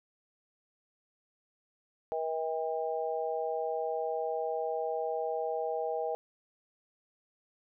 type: harmonic tone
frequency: 160 Hz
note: D#3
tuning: 49 cents sharp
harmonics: 3 / 4 / 5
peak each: -34 / -35 / -36 dBFS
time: 2.12-6.15 s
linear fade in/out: 0 ms
effects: none